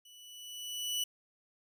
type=tone with level ramp; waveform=sawtooth; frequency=2960 Hz; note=F#7; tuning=in tune; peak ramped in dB=-52 to -27 dBFS; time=0.05-1.04 s; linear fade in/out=5 ms; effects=none